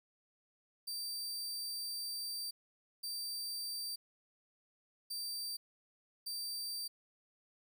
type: tone bursts at uneven times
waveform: sawtooth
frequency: 4667 Hz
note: D8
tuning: 12 cents flat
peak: -36 dBFS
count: 4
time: 0.87-2.51 / 3.03-3.96 / 5.1-5.57 / 6.26-6.88 s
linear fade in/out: 10 ms
effects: none